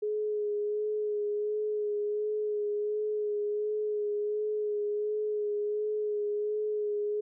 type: tone with vibrato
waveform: sine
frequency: 420 Hz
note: G#4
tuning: 19 cents sharp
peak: -28 dBFS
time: 0.02-7.21 s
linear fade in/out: 10 ms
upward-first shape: sine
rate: 1.4 Hz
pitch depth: 21 cents each way
effects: none